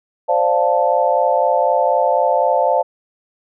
sine chord, D minor seventh, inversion third, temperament equal, 523.3 / 587.3 / 698.5 / 880 Hz, C5 / D5 / F5 / A5, 0 / 0 / 0 / 0 cents, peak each -18 dBFS, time 0.28-2.83 s, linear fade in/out 20 ms, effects none

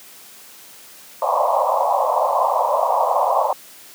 white band-pass noise, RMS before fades -18 dBFS, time 1.22-3.53 s, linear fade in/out 2 ms, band 520 to 1100 Hz, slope 96 dB/octave, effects white hiss -43 dBFS RMS until 3.94 s + high-pass 150 Hz 12 dB/octave

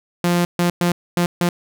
sawtooth tone bursts at uneven times, 174.61 Hz, F3, in tune, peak -11 dBFS, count 5, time 0.24-0.45 / 0.59-0.7 / 0.81-0.92 / 1.17-1.26 / 1.41-1.49 s, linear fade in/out 2 ms, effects none

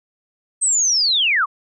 sine linear sweep, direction down, 8372 to 1055 Hz, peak -14 dBFS, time 0.61-1.46 s, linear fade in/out 20 ms, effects none

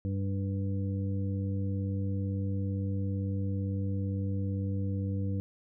harmonic tone, 97.8 Hz, G2, 4 cents flat, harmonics 1 / 2 / 3 / 5, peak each -30 / -36 / -40 / -44 dBFS, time 0.05-5.4 s, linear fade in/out 0 ms, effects none

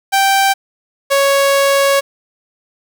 sawtooth tone pair in turn, 782 / 554.7 Hz, G5 / C#5, -4 / +1 cents, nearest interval tritone, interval 595 cents, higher first, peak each -6 dBFS, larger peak neither, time 0.12-0.54 / 1.1-2.01 s, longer second, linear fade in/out 20 ms, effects 7-bit

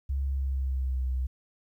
sine tone with pitch glide, 68.3 to 64.1 Hz, C#2 to C2, -25 to -35 cents, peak -26 dBFS, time 0.09-1.27 s, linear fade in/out 10 ms, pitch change -110 cents, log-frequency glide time 0.25-1.05 s, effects 11-bit

